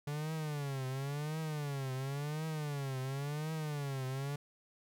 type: tone with vibrato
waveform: 45% pulse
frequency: 143.8 Hz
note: D3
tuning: 36 cents flat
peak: -36 dBFS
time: 0.07-4.36 s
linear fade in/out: 5 ms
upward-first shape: triangle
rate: 0.94 Hz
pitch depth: 190 cents each way
effects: none